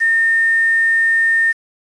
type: tone with quantisation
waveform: sine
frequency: 1820 Hz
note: A#6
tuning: 42 cents flat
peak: -11 dBFS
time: 0-1.53 s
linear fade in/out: 20 ms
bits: 6
effects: resampled to 22050 Hz